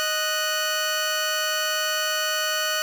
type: tone pair together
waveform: 15% pulse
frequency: 621 / 1480 Hz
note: D#5 / F#6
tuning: -3 / 0 cents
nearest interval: octave + minor third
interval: 1503 cents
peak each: -20 / -18 dBFS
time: 0-2.82 s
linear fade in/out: 0 ms
effects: none